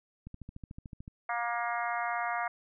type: click train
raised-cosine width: 5 ms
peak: -31 dBFS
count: 12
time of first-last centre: 0.27-1.079 s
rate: 13.6 Hz
type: harmonic tone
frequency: 236.6 Hz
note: A#3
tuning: 26 cents sharp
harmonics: 3 / 4 / 5 / 6 / 7 / 8 / 9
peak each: -34 / -38 / -37 / -39 / -41 / -42 / -41 dBFS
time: 1.29-2.48 s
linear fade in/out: 5 ms
effects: none